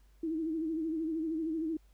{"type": "tone with vibrato", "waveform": "sine", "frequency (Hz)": 320.4, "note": "E4", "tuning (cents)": -49, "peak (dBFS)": -31, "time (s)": [0.23, 1.77], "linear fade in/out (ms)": 5, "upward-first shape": "sine", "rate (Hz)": 13, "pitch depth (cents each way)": 68, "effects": ["added 50 Hz sine -59 dBFS peak until 1.93 s", "pink hiss -72 dBFS RMS until 1.93 s"]}